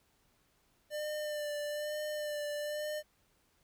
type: tone with vibrato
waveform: square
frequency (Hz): 597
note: D5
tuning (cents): +28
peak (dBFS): -36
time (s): 0.9-3.03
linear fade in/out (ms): 50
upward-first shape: sine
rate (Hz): 1.1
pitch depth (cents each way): 24
effects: pink hiss -72 dBFS RMS until 3.63 s